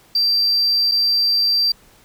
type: tone with dropouts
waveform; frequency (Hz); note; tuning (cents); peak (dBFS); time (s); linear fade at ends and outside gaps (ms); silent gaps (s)
sine; 4699; D8; 0; -12; 0.15-1.72; 5; 0.914-0.918
effects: tanh soft clip ceiling -12 dBFS + pink hiss -51 dBFS RMS until 2.04 s